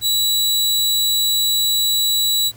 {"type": "tone", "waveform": "sawtooth", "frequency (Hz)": 3920, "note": "B7", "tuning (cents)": -14, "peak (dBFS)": -12, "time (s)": [0.01, 2.52], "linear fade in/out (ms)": 50, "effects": ["added 114 Hz sine -44 dBFS peak until 2.56 s", "pink hiss -48 dBFS RMS until 2.56 s"]}